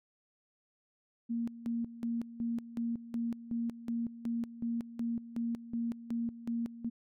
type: tone with tremolo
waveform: sine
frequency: 233.1 Hz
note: A#3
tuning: in tune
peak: -31 dBFS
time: 1.29-6.9 s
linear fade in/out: 20 ms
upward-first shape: square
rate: 2.7 Hz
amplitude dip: 80%
effects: none